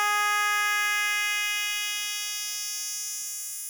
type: tone with high-pass filter sweep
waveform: 10% pulse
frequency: 415.3 Hz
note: G#4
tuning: in tune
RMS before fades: -28 dBFS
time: 0-3.69 s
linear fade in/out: 0 ms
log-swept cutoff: 1000 to 9000 Hz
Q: 1.6
effects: none